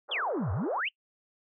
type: band-pass noise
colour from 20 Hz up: pink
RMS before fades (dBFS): -42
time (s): 0.08-0.81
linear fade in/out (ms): 20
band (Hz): 410 to 1400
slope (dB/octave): 48
type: exponential two-way sweep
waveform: sine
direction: down then up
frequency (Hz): 3600 to 82.41 to 3198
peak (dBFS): -28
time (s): 0.11-0.89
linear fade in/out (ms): 10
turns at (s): 0.52
effects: noise-tail reverb RT60 0.1 s tail -25 dB re dry